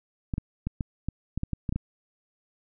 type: clicks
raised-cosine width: 5 ms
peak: -16 dBFS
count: 11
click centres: 0.338 / 0.381 / 0.67 / 0.808 / 1.086 / 1.376 / 1.434 / 1.533 / 1.692 / 1.725 / 1.76 s
effects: none